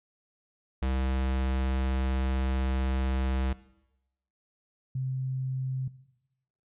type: tone pair in turn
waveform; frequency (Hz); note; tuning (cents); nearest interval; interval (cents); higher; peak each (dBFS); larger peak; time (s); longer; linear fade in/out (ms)
square / sine; 65.41 / 130.82; C2 / C3; 0 / 0; octave; 1200; second; -27 / -28; first; 0.82-3.53 / 4.95-5.88; first; 5
effects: noise-tail reverb RT60 0.9 s tail -18 dB re dry + resampled to 8000 Hz